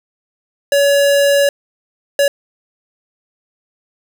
square tone bursts at uneven times, 565 Hz, C#5, 33 cents sharp, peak -10 dBFS, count 2, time 0.72-1.49 / 2.19-2.28 s, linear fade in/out 2 ms, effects 7-bit

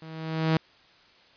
sawtooth tone with level ramp, 160 Hz, D#3, 49 cents sharp, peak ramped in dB -38 to -15 dBFS, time 0.02-0.57 s, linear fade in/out 2 ms, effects white hiss -57 dBFS RMS until 1.36 s + resampled to 11025 Hz

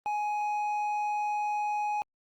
sine tone with hard clipping, 836 Hz, G#5, 11 cents sharp, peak -29 dBFS, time 0.06-2.02 s, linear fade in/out 0 ms, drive 5 dB, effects Opus 32 kbps

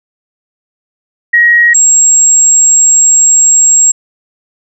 sine tone pair in turn, 1894 / 7576 Hz, A#6 / A#8, +27 / +27 cents, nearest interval 2 octaves, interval 2400 cents, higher second, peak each -3 dBFS, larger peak neither, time 1.33-1.74 / 1.74-3.92 s, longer second, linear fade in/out 10 ms, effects none

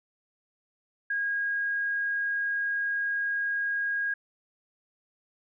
sine tone, 1635 Hz, G#6, 28 cents flat, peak -26 dBFS, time 1.1-4.14 s, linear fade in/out 5 ms, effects none

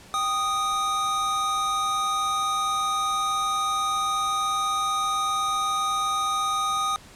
square tone pair together, 784 / 1239.9 Hz, G5 / D#6, 0 / -6 cents, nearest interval minor sixth, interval 794 cents, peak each -33 / -24 dBFS, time 0.14-6.96 s, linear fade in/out 0 ms, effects pink hiss -48 dBFS RMS until 7.15 s + low-pass 10000 Hz 12 dB/octave

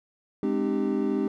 triangle chord, Ab major seventh, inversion none, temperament equal with one note detuned, 207.7 / 261.6 / 303.7 / 392 Hz, Ab3 / C4 / Eb4 / G4, 0 / 0 / -42 / 0 cents, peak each -27 dBFS, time 0.43-1.28 s, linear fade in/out 2 ms, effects none

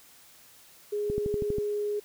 sine tone, 415.3 Hz, G#4, in tune, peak -27 dBFS, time 0.92-2 s, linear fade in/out 10 ms
click train, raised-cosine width 3 ms, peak -19 dBFS, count 7, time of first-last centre 1.1-1.584 s, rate 12.4 Hz
effects white hiss -55 dBFS RMS until 2.04 s

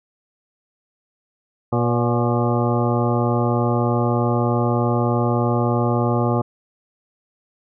harmonic tone with a mistuned harmonic, 120 Hz, B2, 49 cents flat, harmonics 1 / 2 / 3 / 4 / 5 / 6 / 7 / 9 / 10, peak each -20 / -23 / -25 / -26 / -27 / -28 / -28 / -30 / -30 dBFS, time 1.72-6.42 s, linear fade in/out 10 ms, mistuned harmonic 5, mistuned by -49 cents, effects none

